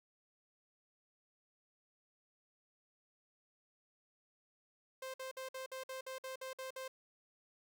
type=tone bursts; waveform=sawtooth; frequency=523.3 Hz; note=C5; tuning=in tune; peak=-39 dBFS; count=11; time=5.02-6.88 s; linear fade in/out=5 ms; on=120 ms; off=54 ms; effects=none